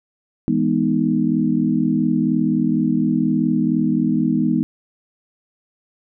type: chord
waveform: sine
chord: E major seventh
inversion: none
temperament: equal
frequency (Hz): 164.81 / 207.7 / 246.9 / 311.1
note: E3 / G#3 / B3 / D#4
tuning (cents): 0 / 0 / 0 / 0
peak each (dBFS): -23 / -21 / -19 / -21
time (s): 0.48-4.63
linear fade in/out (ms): 0
effects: none